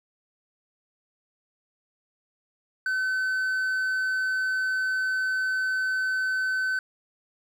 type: tone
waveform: triangle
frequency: 1522 Hz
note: F#6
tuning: 48 cents sharp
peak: -22 dBFS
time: 2.86-6.79 s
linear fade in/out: 2 ms
effects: none